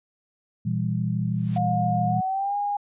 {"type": "chord", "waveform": "sine", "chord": "E diminished", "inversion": "second", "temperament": "just", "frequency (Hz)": [118.67, 164.81, 197.78], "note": ["Bb2", "E3", "G3"], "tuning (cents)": [31, 0, 16], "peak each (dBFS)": [-26, -27, -28], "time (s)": [0.65, 2.21], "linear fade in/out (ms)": 10}
{"type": "noise with exponential growth", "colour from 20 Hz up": "white", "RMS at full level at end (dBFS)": -39, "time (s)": [1.24, 1.58], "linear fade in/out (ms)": 5, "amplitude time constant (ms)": 72}
{"type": "tone with pitch glide", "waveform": "sine", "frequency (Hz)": [715, 816.6], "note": ["F5", "G#5"], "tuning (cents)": [41, -29], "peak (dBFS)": -23, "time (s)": [1.56, 2.77], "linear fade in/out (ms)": 5, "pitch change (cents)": 230, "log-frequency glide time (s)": [2.05, 2.56]}
{"effects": ["resampled to 8000 Hz"]}